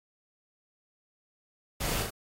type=noise with echo; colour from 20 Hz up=pink; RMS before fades=-33 dBFS; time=1.8-2.03 s; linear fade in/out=10 ms; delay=38 ms; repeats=2; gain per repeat=-3 dB; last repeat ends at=2.106 s; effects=AAC 48 kbps